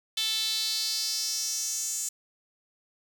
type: tone with high-pass filter sweep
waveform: sawtooth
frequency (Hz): 440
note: A4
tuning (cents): 0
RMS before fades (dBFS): -30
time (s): 0.17-2.09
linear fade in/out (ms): 5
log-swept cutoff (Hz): 3500 to 7200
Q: 4.4
effects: none